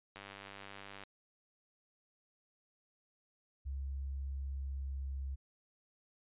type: click train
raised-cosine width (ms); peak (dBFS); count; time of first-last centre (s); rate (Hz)
0.3; -32; 88; 0.16-1.036; 99.3
type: tone with pitch glide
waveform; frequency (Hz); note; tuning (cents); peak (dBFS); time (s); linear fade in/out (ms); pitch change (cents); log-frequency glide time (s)
sine; 68.1 to 67.55; C#2 to C#2; -30 to -44; -37; 3.65-5.36; 20; -14; 4.35-5.19
effects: resampled to 8000 Hz